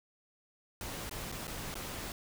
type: noise with dropouts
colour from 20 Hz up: pink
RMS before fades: -41 dBFS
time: 0.81-2.12 s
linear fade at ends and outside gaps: 1 ms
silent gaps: 1.095-1.111 / 1.317-1.323 / 1.471-1.478 / 1.742-1.754 s
effects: none